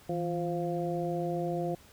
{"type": "harmonic tone with a mistuned harmonic", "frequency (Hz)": 174.3, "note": "F3", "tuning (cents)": -3, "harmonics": [1, 2, 3, 4], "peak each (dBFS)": [-34, -34, -36, -36], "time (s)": [0.09, 1.75], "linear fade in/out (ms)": 5, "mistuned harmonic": 1, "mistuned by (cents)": -100, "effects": ["pink hiss -57 dBFS RMS until 1.92 s"]}